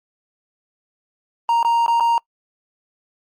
triangle tone with dropouts, 932.3 Hz, A#5, in tune, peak -12 dBFS, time 1.49-2.18 s, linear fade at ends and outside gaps 1 ms, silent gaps 1.629-1.648 / 1.863-1.88 / 1.999-2.006 s, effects noise-tail reverb RT60 0.1 s tail -25 dB re dry + Opus 32 kbps

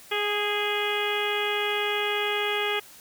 harmonic tone with a mistuned harmonic, 415.1 Hz, G#4, 1 cent flat, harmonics 1 / 2 / 3 / 4 / 5 / 6 / 7 / 8, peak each -29 / -33 / -34 / -34 / -32 / -33 / -34 / -33 dBFS, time 0.11-2.8 s, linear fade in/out 10 ms, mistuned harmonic 4, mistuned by -18 cents, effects white hiss -49 dBFS RMS until 3 s

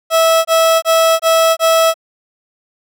30% pulse tone bursts, 653 Hz, E5, 17 cents flat, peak -6 dBFS, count 5, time 0.1-1.942 s, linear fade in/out 50 ms, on 350 ms, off 23 ms, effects none

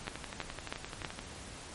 two click trains, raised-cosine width 0.3 ms, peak -23 / -18 dBFS, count 14 / 4, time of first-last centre 0.07-1.191 / 0.08-1.048 s, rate 11.6 / 3.1 Hz, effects pink hiss -47 dBFS RMS until 1.74 s + MP3 48 kbps

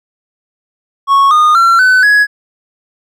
triangle tone with pitch steps, 1105 / 1226.1 / 1360.4 / 1509.5 / 1674.9 Hz, C#6 / D#6 / F6 / F#6 / G#6, -6 / -26 / -46 / +34 / +14 cents, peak -3 dBFS, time 1.07-2.27 s, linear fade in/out 50 ms, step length 240 ms, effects none

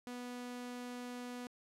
sawtooth tone, 245.8 Hz, B3, 8 cents flat, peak -39 dBFS, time 0.07-1.47 s, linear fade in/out 0 ms, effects low-pass 12000 Hz 12 dB/octave

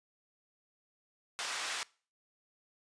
pink band-pass noise, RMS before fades -38 dBFS, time 1.39-1.83 s, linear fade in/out 0 ms, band 1100 to 7700 Hz, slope 12 dB/octave, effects noise-tail reverb RT60 0.4 s tail -23 dB re dry + resampled to 22050 Hz

